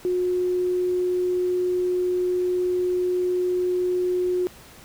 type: tone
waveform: sine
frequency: 361.6 Hz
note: F#4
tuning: 40 cents flat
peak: -20 dBFS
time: 0.05-4.47 s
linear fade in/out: 0 ms
effects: pink hiss -47 dBFS RMS until 4.84 s